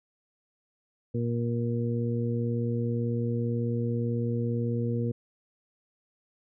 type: harmonic tone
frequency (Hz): 118.1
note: A#2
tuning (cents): +23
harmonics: 1 / 2 / 3 / 4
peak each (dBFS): -28 / -31 / -38 / -34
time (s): 1.14-5.12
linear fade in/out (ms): 10
effects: none